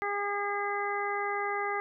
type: harmonic tone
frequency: 406.3 Hz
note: G#4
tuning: 38 cents flat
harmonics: 1 / 2 / 3 / 4 / 5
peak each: -35 / -34 / -35 / -39 / -36 dBFS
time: 0.02-1.8 s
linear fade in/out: 0 ms
effects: none